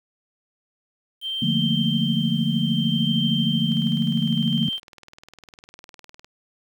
sine tone with tremolo, 3139 Hz, G7, 2 cents sharp, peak -23 dBFS, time 1.21-4.8 s, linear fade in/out 50 ms, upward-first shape triangle, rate 0.61 Hz, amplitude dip 55%
sine chord, Bb major seventh, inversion first, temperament equal, 146.83 / 174.61 / 220 / 233.1 Hz, D3 / F3 / A3 / Bb3, 0 / 0 / 0 / 0 cents, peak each -25 dBFS, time 1.42-4.69 s, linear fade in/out 5 ms
click train, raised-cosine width 0.2 ms, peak -27 dBFS, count 51, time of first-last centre 3.72-6.245 s, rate 19.8 Hz
effects 8-bit

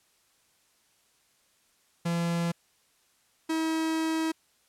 45% pulse tone pair in turn, 170 / 320.9 Hz, F3 / E4, -46 / -46 cents, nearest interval major seventh, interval 1100 cents, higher second, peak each -26 dBFS, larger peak neither, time 2.05-2.52 / 3.49-4.32 s, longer second, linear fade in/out 10 ms, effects white hiss -67 dBFS RMS until 4.68 s + low-pass 11000 Hz 12 dB/octave

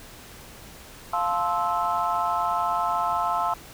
sine chord, F major seventh, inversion none, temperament just, 698.5 / 873.1 / 1047.7 / 1309.6 Hz, F5 / A5 / C6 / E6, 0 / -14 / +2 / -12 cents, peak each -27 dBFS, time 1.13-3.54 s, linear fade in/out 5 ms, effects tanh soft clip ceiling -13 dBFS + pink hiss -45 dBFS RMS until 3.73 s

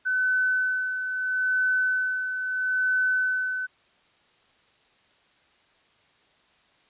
sine tone with tremolo, 1511 Hz, F#6, 36 cents sharp, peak -20 dBFS, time 0.05-3.67 s, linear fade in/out 20 ms, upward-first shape sine, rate 0.76 Hz, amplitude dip 55%, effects white hiss -62 dBFS RMS until 6.89 s + resampled to 8000 Hz

